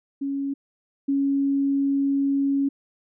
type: tone pair in turn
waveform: sine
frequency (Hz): 277.2 / 277.2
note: C#4 / C#4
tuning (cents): 0 / 0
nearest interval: unison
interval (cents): 0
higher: neither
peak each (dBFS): -24 / -19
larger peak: second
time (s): 0.21-0.54 / 1.08-2.69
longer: second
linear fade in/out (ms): 10
effects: none